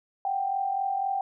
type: tone pair together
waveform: sine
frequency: 740 / 784 Hz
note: F#5 / G5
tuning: 0 / 0 cents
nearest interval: minor second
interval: 100 cents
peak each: -32 / -26 dBFS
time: 0.25-1.21 s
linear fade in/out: 2 ms
effects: none